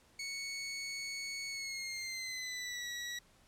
20% pulse tone with pitch glide, 2217 to 1930 Hz, C#7 to B6, 0 to -40 cents, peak -34 dBFS, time 0.19-3.19 s, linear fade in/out 5 ms, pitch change -240 cents, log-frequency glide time 1.49-2.89 s, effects pink hiss -66 dBFS RMS until 3.47 s + low-pass 11000 Hz 12 dB/octave

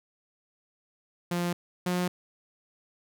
sawtooth tone pair in turn, 174.61 / 179.21 Hz, F3 / F3, 0 / +45 cents, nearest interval unison, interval 45 cents, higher second, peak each -23 / -22 dBFS, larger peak second, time 1.31-1.53 / 1.86-2.08 s, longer neither, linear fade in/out 5 ms, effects none

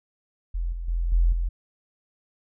sine tone with level steps, 42.6 Hz, F1, 42 cents flat, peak -24 / -29 / -22 / -16 / -22 dBFS, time 0.54-1.49 s, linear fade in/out 10 ms, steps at 0.72 / 0.88 / 1.12 / 1.32 s, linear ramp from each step 5 ms, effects none

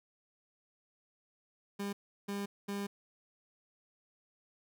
30% pulse tone bursts at uneven times, 200.9 Hz, G3, 43 cents sharp, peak -33 dBFS, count 3, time 1.79-1.93 / 2.28-2.46 / 2.68-2.87 s, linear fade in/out 10 ms, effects none

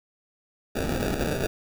white noise with sample-and-hold, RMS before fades -27 dBFS, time 0.75-1.47 s, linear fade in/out 10 ms, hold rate 1050 Hz, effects none

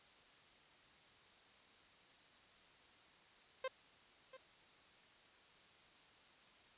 sawtooth tone with echo, 523.3 Hz, C5, in tune, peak -35 dBFS, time 3.64-3.68 s, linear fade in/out 5 ms, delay 690 ms, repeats 1, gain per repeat -15 dB, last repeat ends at 4.37 s, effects white hiss -65 dBFS RMS until 6.77 s + resampled to 8000 Hz

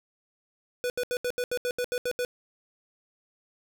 square tone bursts, 492.8 Hz, B4, 4 cents flat, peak -27 dBFS, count 11, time 0.84-2.249 s, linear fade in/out 0 ms, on 59 ms, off 76 ms, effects none

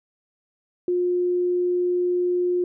sine tone, 356.7 Hz, F4, 37 cents sharp, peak -19 dBFS, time 0.88-2.64 s, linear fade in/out 2 ms, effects none

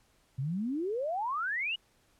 sine exponential sweep, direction up, 124.4 to 2981 Hz, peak -30 dBFS, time 0.38-1.76 s, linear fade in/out 10 ms, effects pink hiss -68 dBFS RMS until 2.19 s + low-pass 12000 Hz 12 dB/octave

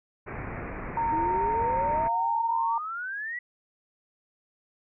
pink low-pass noise, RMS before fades -36 dBFS, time 0.26-2.09 s, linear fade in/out 20 ms, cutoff 2400 Hz, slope 96 dB/octave
sine tone, 920 Hz, A#5, 23 cents flat, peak -24 dBFS, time 0.97-2.78 s, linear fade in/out 2 ms
sine exponential sweep, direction up, 310.1 to 1975.5 Hz, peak -31 dBFS, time 1.12-3.39 s, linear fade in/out 5 ms
effects none

